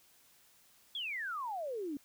sine exponential sweep, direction down, 3459 to 270.8 Hz, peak -36 dBFS, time 0.95-1.97 s, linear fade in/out 2 ms, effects white hiss -65 dBFS RMS until 2.04 s

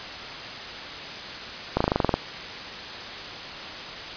slowing click train, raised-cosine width 1 ms, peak -6 dBFS, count 10, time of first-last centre 1.77-2.14 s, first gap 35 ms, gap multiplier 1.04, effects white hiss -35 dBFS RMS until 4.16 s + resampled to 11025 Hz

